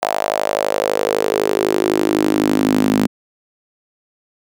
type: tone with high-pass filter sweep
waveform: sawtooth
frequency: 51.91 Hz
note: G#1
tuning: in tune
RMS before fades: -17 dBFS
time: 0.02-3.07 s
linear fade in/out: 10 ms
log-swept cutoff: 700 to 230 Hz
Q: 4.5
effects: none